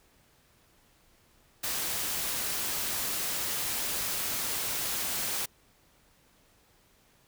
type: noise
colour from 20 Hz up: white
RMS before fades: -32 dBFS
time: 1.63-5.46 s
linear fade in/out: 10 ms
effects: pink hiss -64 dBFS RMS until 7.27 s